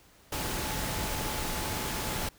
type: tone in noise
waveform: sine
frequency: 863 Hz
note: A5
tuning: 34 cents flat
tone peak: -42 dBFS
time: 0.32-2.29 s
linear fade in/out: 5 ms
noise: pink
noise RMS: -33 dBFS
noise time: 0.32-2.29 s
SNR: -12 dB
effects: pink hiss -59 dBFS RMS until 2.38 s